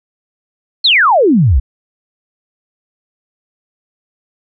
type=exponential sweep; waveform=sine; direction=down; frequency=4435 to 54.6 Hz; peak=-6 dBFS; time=0.84-1.6 s; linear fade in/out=10 ms; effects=none